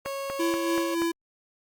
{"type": "tone", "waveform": "30% pulse", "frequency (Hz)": 550, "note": "C#5", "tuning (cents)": -14, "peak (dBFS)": -28, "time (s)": [0.05, 0.95], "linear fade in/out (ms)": 10}
{"type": "click train", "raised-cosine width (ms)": 0.5, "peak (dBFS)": -18, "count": 5, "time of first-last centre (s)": [0.06, 1.019], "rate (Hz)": 4.17}
{"type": "tone with tremolo", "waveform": "square", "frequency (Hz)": 335.5, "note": "E4", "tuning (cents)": 31, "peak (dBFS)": -24, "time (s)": [0.39, 1.12], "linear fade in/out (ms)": 10, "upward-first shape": "sine", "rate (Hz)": 3.5, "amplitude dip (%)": 45}
{"effects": ["Opus 48 kbps"]}